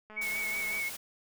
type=click train; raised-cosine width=0.5 ms; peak=-35 dBFS; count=150; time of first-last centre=0.1-0.796 s; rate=214 Hz
type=tone with vibrato; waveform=sine; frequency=2217 Hz; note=C#7; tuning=in tune; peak=-31 dBFS; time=0.16-0.9 s; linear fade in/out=20 ms; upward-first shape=sine; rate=5.4 Hz; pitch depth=35 cents each way
type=noise; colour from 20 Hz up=white; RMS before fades=-41 dBFS; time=0.21-0.97 s; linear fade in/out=10 ms
effects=none